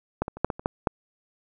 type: clicks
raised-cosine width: 1 ms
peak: -10 / -17 / -25 / -6 / -13 / -23 / -9 / -7 dBFS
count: 8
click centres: 0.22 / 0.281 / 0.37 / 0.446 / 0.502 / 0.595 / 0.659 / 0.872 s
effects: none